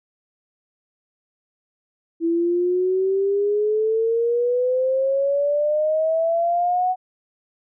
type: exponential sweep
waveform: sine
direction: up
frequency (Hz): 329.6 to 745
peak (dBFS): -17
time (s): 2.2-6.96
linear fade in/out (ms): 50
effects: none